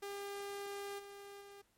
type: tone with level steps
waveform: sawtooth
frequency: 401.3 Hz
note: G4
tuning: 41 cents sharp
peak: -38 / -46 / -49 dBFS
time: 0.02-1.62 s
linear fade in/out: 10 ms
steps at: 0.98 / 1.4 s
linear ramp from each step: 20 ms
effects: pink hiss -75 dBFS RMS until 1.77 s + MP3 64 kbps